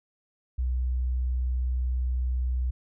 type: tone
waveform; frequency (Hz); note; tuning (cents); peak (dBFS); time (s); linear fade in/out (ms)
sine; 62.6; B1; +24; -24; 0.58-2.71; 10
effects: none